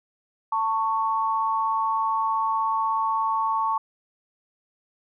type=tone pair together; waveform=sine; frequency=892 / 1108.7 Hz; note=A5 / C#6; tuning=+23 / 0 cents; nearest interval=major third; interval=377 cents; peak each=-24 dBFS; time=0.52-3.78 s; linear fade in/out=5 ms; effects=none